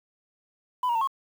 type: tone with pitch steps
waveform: sine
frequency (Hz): 1000 / 946 / 903 / 1087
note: B5 / A#5 / A5 / C#6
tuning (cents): +21 / +25 / +45 / -34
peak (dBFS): -20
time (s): 0.83-1.074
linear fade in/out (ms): 5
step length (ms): 61
effects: tanh soft clip ceiling -21 dBFS + 8-bit